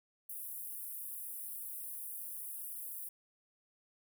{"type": "high-pass noise", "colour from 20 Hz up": "pink", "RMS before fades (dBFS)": -44, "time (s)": [0.29, 3.09], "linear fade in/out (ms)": 5, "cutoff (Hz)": 10000, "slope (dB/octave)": 48, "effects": []}